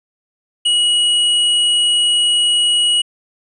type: tone with tanh clipping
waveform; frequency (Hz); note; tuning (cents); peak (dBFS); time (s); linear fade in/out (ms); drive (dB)
triangle; 2910; F#7; -29; -13; 0.65-3.02; 10; 17
effects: resampled to 24000 Hz